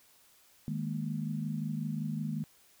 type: chord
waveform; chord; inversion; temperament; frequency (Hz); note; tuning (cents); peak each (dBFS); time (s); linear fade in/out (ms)
sine; D# suspended fourth; none; equal; 155.56 / 207.7 / 233.1; D#3 / G#3 / A#3; 0 / 0 / 0; -35 / -37 / -38; 0.68-2.44; 0
effects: white hiss -63 dBFS RMS until 2.8 s